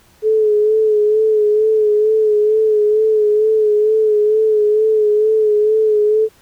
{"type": "tone with vibrato", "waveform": "sine", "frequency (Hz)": 428.4, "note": "A4", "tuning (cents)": -46, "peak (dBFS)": -10, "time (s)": [0.22, 6.29], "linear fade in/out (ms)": 50, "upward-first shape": "sine", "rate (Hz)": 2.2, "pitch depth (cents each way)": 38, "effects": ["pink hiss -51 dBFS RMS until 6.41 s"]}